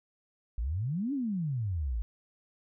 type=exponential two-way sweep; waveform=sine; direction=up then down; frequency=51.3 to 293.7 to 51.3 Hz; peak=-29 dBFS; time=0.58-2.02 s; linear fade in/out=0 ms; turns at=1.13 s; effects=none